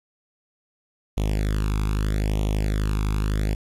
sawtooth tone with flanger, 51.91 Hz, G#1, in tune, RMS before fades -23 dBFS, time 1.17-3.55 s, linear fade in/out 5 ms, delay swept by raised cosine 0.31 to 0.82 ms, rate 0.79 Hz, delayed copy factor +0.95, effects resampled to 32000 Hz + 9-bit

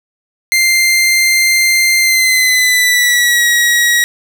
sawtooth tone with pitch glide, 2093 to 1908.2 Hz, C7 to A#6, 0 to +40 cents, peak -5 dBFS, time 0.52-4.04 s, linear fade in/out 0 ms, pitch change -160 cents, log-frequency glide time 2-3.46 s, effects none

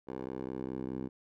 10% pulse tone with band-pass filter sweep, 64.9 Hz, C2, 13 cents flat, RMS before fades -39 dBFS, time 0.07-1.09 s, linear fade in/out 20 ms, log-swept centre 510 to 280 Hz, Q 1.3, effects none

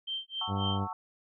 sine tone with tremolo, 3136 Hz, G7, in tune, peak -31 dBFS, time 0.07-0.83 s, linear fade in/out 10 ms, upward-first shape sine, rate 3.7 Hz, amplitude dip 100%
sine chord, F# minor seventh, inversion none, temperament equal with one note detuned, 740 / 896.4 / 1108.7 / 1318.5 Hz, F#5 / A5 / C#6 / E6, 0 / +32 / 0 / 0 cents, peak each -43 / -38 / -40 / -42 dBFS, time 0.41-0.93 s, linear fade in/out 2 ms
harmonic tone, 98 Hz, G2, in tune, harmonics 1 / 2 / 3 / 4 / 5 / 6 / 7 / 8 / 9 / 10, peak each -31 / -34 / -42 / -44 / -45 / -50 / -48 / -51 / -52 / -56 dBFS, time 0.47-0.88 s, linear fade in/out 50 ms
effects none

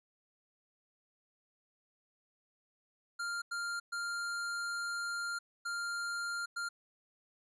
square tone bursts at uneven times, 1396.9 Hz, F6, in tune, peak -36 dBFS, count 5, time 3.19-3.42 / 3.51-3.8 / 3.92-5.39 / 5.65-6.46 / 6.56-6.69 s, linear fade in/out 10 ms, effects resampled to 22050 Hz

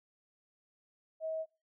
sine tone, 639 Hz, D#5, 46 cents sharp, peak -34 dBFS, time 1.2-1.46 s, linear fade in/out 50 ms, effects noise-tail reverb RT60 0.3 s tail -22 dB re dry

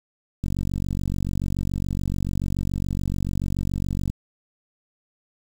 click train, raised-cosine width 5 ms, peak -14 dBFS, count 173, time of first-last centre 0.44-4.1 s, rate 47 Hz, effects 7-bit

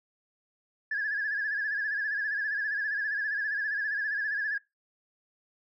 sine tone with vibrato, 1688 Hz, G#6, 28 cents sharp, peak -27 dBFS, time 0.91-4.58 s, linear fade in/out 5 ms, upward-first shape sine, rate 15 Hz, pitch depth 76 cents each way, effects noise-tail reverb RT60 0.2 s tail -21 dB re dry + tanh soft clip ceiling -23 dBFS

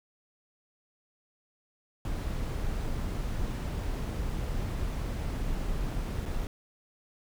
brown noise with dropouts, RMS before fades -32 dBFS, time 2.05-6.47 s, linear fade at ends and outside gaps 1 ms, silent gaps 6.255-6.259 s, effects none

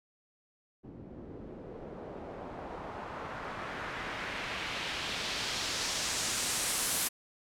white noise with low-pass filter sweep, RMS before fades -37 dBFS, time 0.83-7.09 s, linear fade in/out 20 ms, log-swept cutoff 260 to 12000 Hz, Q 1.2, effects none

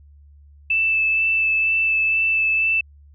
sine tone with vibrato, 2637 Hz, E7, in tune, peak -16 dBFS, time 0.7-2.81 s, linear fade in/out 5 ms, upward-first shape sine, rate 2.1 Hz, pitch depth 11 cents each way, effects added 72 Hz sine -45 dBFS peak until 3.14 s

